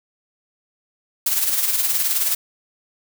blue noise with tremolo, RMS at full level -18 dBFS, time 1.26-2.35 s, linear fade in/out 5 ms, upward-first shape sine, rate 19 Hz, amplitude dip 50%, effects none

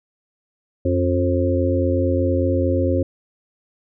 harmonic tone with a mistuned harmonic, 88.6 Hz, F2, 25 cents sharp, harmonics 1 / 3 / 4 / 5 / 6, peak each -20 / -22 / -24 / -30 / -22 dBFS, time 0.85-3.03 s, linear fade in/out 5 ms, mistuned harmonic 3, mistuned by +25 cents, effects none

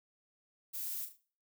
violet noise with echo, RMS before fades -40 dBFS, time 0.73-1.06 s, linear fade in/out 20 ms, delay 37 ms, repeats 3, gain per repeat -8 dB, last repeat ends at 1.171 s, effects noise-tail reverb RT60 0.4 s tail -17 dB re dry

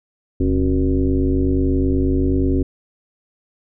sine tone with frequency modulation, 173.3 Hz, F3, 13 cents flat, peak -14 dBFS, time 0.4-2.63 s, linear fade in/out 5 ms, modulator 98.7 Hz, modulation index 2.1, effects none

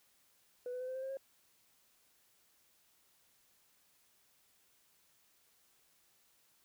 sine tone with pitch steps, 493.9 / 501.4 / 509 / 516.7 / 524.5 / 532.4 / 540.5 Hz, B4 / B4 / C5 / C5 / C5 / C5 / C#5, 0 / +26 / -48 / -22 / +4 / +30 / -44 cents, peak -37 dBFS, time 0.66-1.171 s, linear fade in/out 2 ms, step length 73 ms, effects tanh soft clip ceiling -36 dBFS + white hiss -71 dBFS RMS until 6.64 s

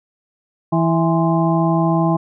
harmonic tone with a mistuned harmonic, 164.81 Hz, E3, in tune, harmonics 1 / 2 / 4 / 5 / 6, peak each -16 / -19 / -22 / -23 / -24 dBFS, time 0.72-2.17 s, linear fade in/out 10 ms, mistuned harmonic 6, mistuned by +92 cents, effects none

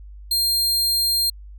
sawtooth tone, 4200 Hz, C8, 6 cents sharp, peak -15 dBFS, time 0.31-1.3 s, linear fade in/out 5 ms, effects added 50 Hz sine -37 dBFS peak until 1.58 s

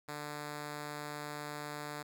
5% pulse tone, 148 Hz, D3, 14 cents sharp, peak -29 dBFS, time 0.08-2.03 s, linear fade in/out 10 ms, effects none

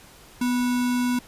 sine tone with sample-and-hold, 246.9 Hz, B3, in tune, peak -20 dBFS, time 0.41-1.19 s, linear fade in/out 5 ms, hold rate 1225 Hz, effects pink hiss -49 dBFS RMS until 1.27 s + resampled to 32000 Hz

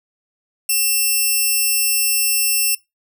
5% pulse tone, 2700 Hz, E7, 41 cents sharp, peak -6 dBFS, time 0.69-2.75 s, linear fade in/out 5 ms, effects noise-tail reverb RT60 0.2 s tail -22 dB re dry

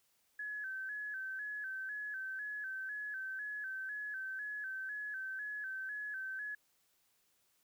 sine tone with vibrato, 1617 Hz, G#6, 47 cents flat, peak -39 dBFS, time 0.39-6.55 s, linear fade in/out 5 ms, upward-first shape square, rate 2 Hz, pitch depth 80 cents each way, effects white hiss -75 dBFS RMS until 7.63 s

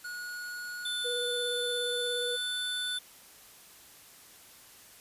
square tone with pitch glide, 1452 to 1476.5 Hz, F#6 to F#6, -33 to -4 cents, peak -38 dBFS, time 0.04-2.98 s, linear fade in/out 10 ms, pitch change +29 cents, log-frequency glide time 1.8-2.59 s
square tone, 3520 Hz, A7, in tune, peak -33 dBFS, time 0.85-2.99 s, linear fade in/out 5 ms
sine tone with vibrato, 486.5 Hz, B4, 26 cents flat, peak -33 dBFS, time 1.04-2.37 s, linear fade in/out 20 ms, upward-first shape square, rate 17 Hz, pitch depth 13 cents each way
effects white hiss -54 dBFS RMS until 5 s + resampled to 32000 Hz

